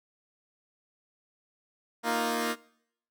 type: chord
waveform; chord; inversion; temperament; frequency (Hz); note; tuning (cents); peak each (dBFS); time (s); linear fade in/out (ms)
10% pulse; Bb suspended fourth; none; equal; 233.1 / 311.1 / 349.2; Bb3 / Eb4 / F4; 0 / 0 / 0; -21 / -26 / -26; 2.03-2.56; 50
effects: noise-tail reverb RT60 0.7 s tail -22 dB re dry